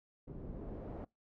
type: noise with low-pass filter sweep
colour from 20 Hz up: pink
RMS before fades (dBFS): -45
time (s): 0.27-1.05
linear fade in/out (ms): 10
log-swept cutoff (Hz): 330 to 650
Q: 1
effects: noise-tail reverb RT60 0.2 s tail -25 dB re dry